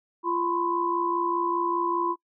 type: tone cluster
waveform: sine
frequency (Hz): 344.9 / 1003 / 1068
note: F4 / B5 / C6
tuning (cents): -22 / +26 / +35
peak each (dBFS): -28 / -26 / -31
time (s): 0.23-2.16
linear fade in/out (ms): 50
effects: noise-tail reverb RT60 0.1 s tail -24 dB re dry